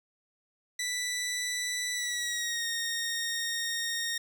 15% pulse tone with pitch glide, 1975.5 to 1853.9 Hz, B6 to A#6, 0 to -10 cents, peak -24 dBFS, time 0.79-4.18 s, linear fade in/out 5 ms, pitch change -110 cents, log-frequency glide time 1.93-2.66 s, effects none

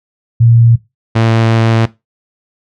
sine / sawtooth tone pair in turn, 116.54 / 113.35 Hz, A#2 / A#2, 0 / -48 cents, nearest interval unison, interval 48 cents, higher first, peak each -4 dBFS, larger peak neither, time 0.4-0.76 / 1.15-1.86 s, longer second, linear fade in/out 10 ms, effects noise-tail reverb RT60 0.2 s tail -17 dB re dry + low-pass 4000 Hz 12 dB/octave

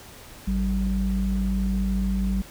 sine tone pair together, 53.34 / 191.4 Hz, G#1 / G3, +47 / -41 cents, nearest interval octave + minor seventh, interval 2212 cents, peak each -23 dBFS, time 0.47-2.42 s, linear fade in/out 10 ms, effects tanh soft clip ceiling -15 dBFS + pink hiss -45 dBFS RMS until 2.5 s

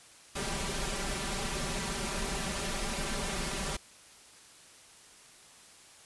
pink noise with comb filter, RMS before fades -34 dBFS, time 0.35-3.77 s, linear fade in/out 10 ms, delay 5.1 ms, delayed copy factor +0.95, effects white hiss -55 dBFS RMS until 6.05 s + resampled to 24000 Hz

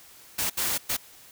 white noise bursts at uneven times, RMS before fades -27 dBFS, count 3, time 0.38-0.5 / 0.57-0.78 / 0.89-0.97 s, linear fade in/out 10 ms, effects white hiss -51 dBFS RMS until 1.31 s

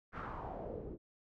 pink noise with low-pass filter sweep, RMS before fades -44 dBFS, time 0.12-0.98 s, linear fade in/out 50 ms, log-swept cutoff 1600 to 340 Hz, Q 3.7, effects none

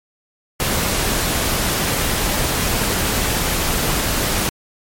pink noise, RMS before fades -19 dBFS, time 0.6-4.49 s, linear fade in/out 0 ms, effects MP3 64 kbps

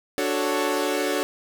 sawtooth chord, D major seventh, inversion none, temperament equal, 293.7 / 370 / 440 / 554.4 Hz, D4 / F#4 / A4 / C#5, 0 / 0 / 0 / 0 cents, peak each -24 dBFS, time 0.18-1.23 s, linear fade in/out 0 ms, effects none

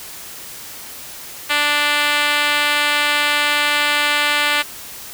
5% pulse tone with band-pass filter, 293.7 Hz, D4, in tune, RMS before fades -17 dBFS, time 1.49-4.63 s, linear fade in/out 20 ms, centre 2400 Hz, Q 0.55, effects white hiss -34 dBFS RMS until 5.13 s

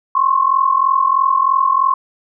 sine tone pair together, 1051.9 / 1095 Hz, C6 / C#6, +9 / -22 cents, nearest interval minor second, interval 69 cents, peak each -14 dBFS, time 0.15-1.94 s, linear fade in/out 5 ms, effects none

